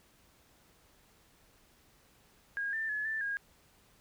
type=tone with pitch steps; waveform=sine; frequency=1631 / 1783 / 1706 / 1767 / 1631 Hz; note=G#6 / A6 / G#6 / A6 / G#6; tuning=-32 / +22 / +46 / +7 / -32 cents; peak=-32 dBFS; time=2.57-3.37 s; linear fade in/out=0 ms; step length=160 ms; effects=pink hiss -65 dBFS RMS until 4 s